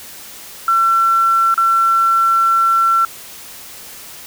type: tone with dropouts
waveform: sine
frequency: 1350 Hz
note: E6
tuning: 41 cents sharp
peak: -10 dBFS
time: 0.68-3.05 s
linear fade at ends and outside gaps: 2 ms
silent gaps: 1.542-1.577 s
effects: white hiss -35 dBFS RMS until 4.26 s